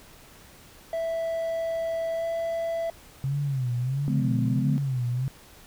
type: tone with pitch glide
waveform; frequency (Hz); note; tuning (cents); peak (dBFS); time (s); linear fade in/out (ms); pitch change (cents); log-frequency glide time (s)
triangle; 659.3 to 665; E5 to E5; 0 to +15; -24; 0.93-2.9; 2; +15; 2.16-2.25
type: tone with vibrato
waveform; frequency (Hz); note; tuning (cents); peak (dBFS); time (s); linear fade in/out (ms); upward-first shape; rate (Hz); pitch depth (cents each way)
sine; 132.1; C3; +17; -24; 3.24-5.28; 0; sine; 1.5; 150
type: chord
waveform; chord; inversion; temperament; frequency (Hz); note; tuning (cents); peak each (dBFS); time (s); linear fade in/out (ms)
sine; D diminished seventh; none; just; 146.83 / 176.2 / 211.4 / 253.7; D3 / F3 / Ab3 / Cb4; 0 / +16 / +31 / +47; -31 / -32 / -28 / -28; 4.08-4.78; 0
effects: tanh soft clip ceiling -11 dBFS + pink hiss -51 dBFS RMS until 5.66 s